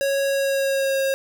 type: tone with pitch glide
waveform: square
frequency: 552 to 540.3 Hz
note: C#5 to C#5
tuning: -7 to -44 cents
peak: -20 dBFS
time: 0.01-1.14 s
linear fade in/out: 0 ms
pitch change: -37 cents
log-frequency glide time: 0.25-1.02 s
effects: none